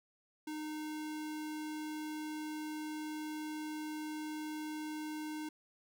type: tone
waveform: square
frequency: 306.8 Hz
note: D#4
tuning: 24 cents flat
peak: -40 dBFS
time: 0.47-5.49 s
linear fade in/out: 5 ms
effects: none